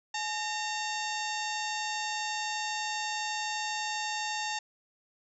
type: harmonic tone with a mistuned harmonic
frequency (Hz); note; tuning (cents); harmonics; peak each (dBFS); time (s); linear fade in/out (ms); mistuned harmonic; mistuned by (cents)
912; A#5; -38; 1 / 2 / 3 / 4 / 5 / 6 / 7 / 8; -35 / -38 / -40 / -41 / -42 / -43 / -43 / -44; 0.14-4.59; 5; 1; -120
effects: none